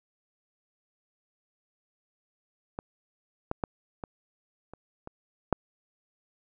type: clicks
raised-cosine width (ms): 1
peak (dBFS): -20 / -15 / -14 / -22 / -29 / -26 / -8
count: 7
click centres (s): 2.789 / 3.514 / 3.638 / 4.038 / 4.736 / 5.074 / 5.527
effects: none